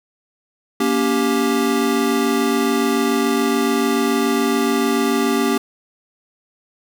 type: chord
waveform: square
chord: G diminished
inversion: first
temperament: just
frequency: 235.2 / 282.2 / 392 Hz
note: Bb3 / Db4 / G4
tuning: +16 / +31 / 0 cents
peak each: -21 dBFS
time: 0.8-5.58 s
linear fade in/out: 5 ms
effects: none